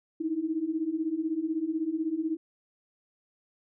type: beating tone pair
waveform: sine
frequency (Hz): 308.2 / 324.2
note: D#4 / E4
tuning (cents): -16 / -29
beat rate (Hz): 16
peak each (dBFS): -32 / -29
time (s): 0.2-2.37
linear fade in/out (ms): 10
effects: none